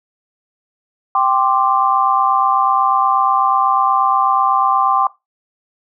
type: chord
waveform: sine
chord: G suspended fourth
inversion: none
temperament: equal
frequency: 784 / 1046.5 / 1174.7 Hz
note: G5 / C6 / D6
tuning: 0 / 0 / 0 cents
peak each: -16 dBFS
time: 1.15-5.07 s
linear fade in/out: 2 ms
effects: noise-tail reverb RT60 0.2 s tail -18 dB re dry